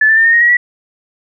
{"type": "tone with pitch steps", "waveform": "sine", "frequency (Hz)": [1737, 1769.4, 1802.4, 1836, 1870.3, 1905.2, 1940.7], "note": ["A6", "A6", "A6", "A#6", "A#6", "A#6", "B6"], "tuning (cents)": [-23, 9, 41, -27, 5, 37, -31], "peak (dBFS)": -6, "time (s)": [0.01, 0.57], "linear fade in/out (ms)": 5, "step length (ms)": 80, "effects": []}